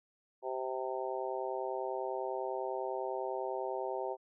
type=harmonic tone; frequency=130 Hz; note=C3; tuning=11 cents flat; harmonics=3 / 4 / 5 / 6 / 7; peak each=-39 / -40 / -41 / -42 / -42 dBFS; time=0.42-4.17 s; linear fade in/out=50 ms; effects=none